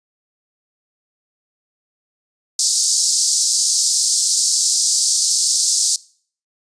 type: band-pass noise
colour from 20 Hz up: pink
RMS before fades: -17 dBFS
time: 2.59-5.96 s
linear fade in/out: 2 ms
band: 4600 to 9100 Hz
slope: 48 dB/octave
effects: noise-tail reverb RT60 0.5 s tail -22 dB re dry + resampled to 22050 Hz